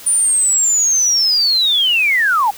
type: linear sweep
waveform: sine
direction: down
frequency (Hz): 9430 to 775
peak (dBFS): -11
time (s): 0.06-2.51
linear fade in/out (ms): 10
effects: white hiss -36 dBFS RMS until 2.57 s